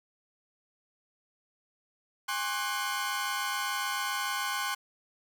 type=tone cluster; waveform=sawtooth; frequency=816 / 1065 / 1152 / 1494 Hz; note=G#5 / C6 / D6 / F#6; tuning=-31 / +30 / -34 / +16 cents; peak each=-34 / -30 / -37 / -31 dBFS; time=2.28-4.75 s; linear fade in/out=10 ms; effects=none